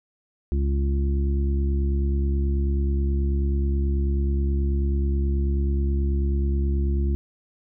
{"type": "harmonic tone", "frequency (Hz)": 69.3, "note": "C#2", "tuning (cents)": 0, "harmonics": [1, 2, 3, 4, 5], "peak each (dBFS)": [-20, -34, -32, -40, -33], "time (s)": [0.52, 7.15], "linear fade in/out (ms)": 0, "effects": []}